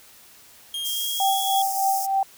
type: tone with pitch glide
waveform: 45% pulse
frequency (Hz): 3229 to 3345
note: G#7 to G#7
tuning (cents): -49 to +12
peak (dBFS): -27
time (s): 0.74-1.62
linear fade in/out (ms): 2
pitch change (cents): +61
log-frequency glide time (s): 0.9-1.38
type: high-pass noise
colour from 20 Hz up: white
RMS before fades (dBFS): -30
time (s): 0.84-2.07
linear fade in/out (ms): 20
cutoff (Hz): 5000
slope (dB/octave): 96
type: tone with tremolo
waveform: sine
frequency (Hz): 779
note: G5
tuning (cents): -11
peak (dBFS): -17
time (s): 1.2-2.23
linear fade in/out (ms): 2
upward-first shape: triangle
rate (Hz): 3.3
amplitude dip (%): 70
effects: white hiss -50 dBFS RMS until 2.37 s